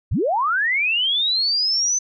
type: linear sweep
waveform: sine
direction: up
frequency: 46.25 to 6160 Hz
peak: -17 dBFS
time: 0.11-1.99 s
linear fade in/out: 10 ms
effects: none